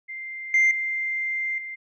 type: tone with level steps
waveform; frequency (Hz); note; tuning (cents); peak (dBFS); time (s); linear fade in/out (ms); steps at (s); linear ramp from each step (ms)
sine; 2093; C7; 0; -32 / -14 / -24 / -32; 0.08-1.76; 20; 0.54 / 0.71 / 1.58; 2
effects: tanh soft clip ceiling -13 dBFS